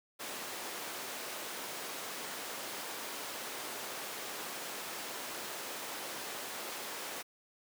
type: high-pass noise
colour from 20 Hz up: pink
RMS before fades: -42 dBFS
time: 0.19-7.23 s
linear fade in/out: 20 ms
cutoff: 400 Hz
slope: 12 dB/octave
effects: none